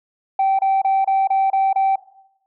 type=tone bursts; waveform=sine; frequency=775 Hz; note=G5; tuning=20 cents flat; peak=-12 dBFS; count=7; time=0.39-1.958 s; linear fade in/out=5 ms; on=200 ms; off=28 ms; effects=noise-tail reverb RT60 0.8 s tail -18 dB re dry + tanh soft clip ceiling -12 dBFS